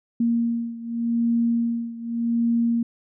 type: beating tone pair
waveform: sine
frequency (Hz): 233.1 / 233.95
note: A#3 / A#3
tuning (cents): 0 / +6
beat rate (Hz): 0.85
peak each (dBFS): -22 / -25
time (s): 0.2-2.83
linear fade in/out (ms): 5
effects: none